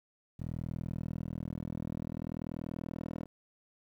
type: tone with band-pass filter sweep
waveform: 10% pulse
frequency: 40.47 Hz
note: E1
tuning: 31 cents flat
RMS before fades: -39 dBFS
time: 0.39-3.26 s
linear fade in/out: 10 ms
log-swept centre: 130 to 340 Hz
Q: 0.96
effects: 11-bit